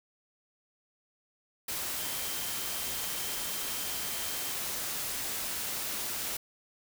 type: tone in noise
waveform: sine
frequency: 3138 Hz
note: G7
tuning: 1 cent sharp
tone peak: -46 dBFS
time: 1.98-4.52 s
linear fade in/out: 5 ms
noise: white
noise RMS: -35 dBFS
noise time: 1.68-6.37 s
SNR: -14 dB
effects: none